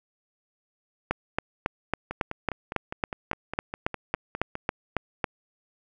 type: two click trains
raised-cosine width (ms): 0.5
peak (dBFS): -17 / -9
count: 13 / 16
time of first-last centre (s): 2.11-4.554 / 1.11-5.242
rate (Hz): 4.91 / 3.63
effects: none